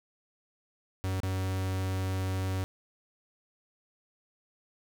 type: tone with dropouts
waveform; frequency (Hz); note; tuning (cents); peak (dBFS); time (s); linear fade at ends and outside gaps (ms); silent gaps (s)
45% pulse; 94.4; F#2; +35; -29; 1.04-2.64; 0; 1.202-1.233
effects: none